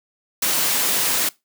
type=high-pass noise; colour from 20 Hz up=white; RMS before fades=-20 dBFS; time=0.42-1.29 s; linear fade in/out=5 ms; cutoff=150 Hz; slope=12 dB/octave; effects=noise-tail reverb RT60 0.2 s tail -21 dB re dry